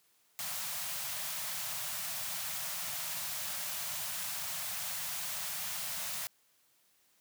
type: band-stop noise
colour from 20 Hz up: white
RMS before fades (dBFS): -38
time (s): 0.39-6.27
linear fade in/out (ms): 0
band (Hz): 200 to 570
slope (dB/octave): 96
effects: white hiss -70 dBFS RMS until 7.2 s + high-pass 100 Hz 12 dB/octave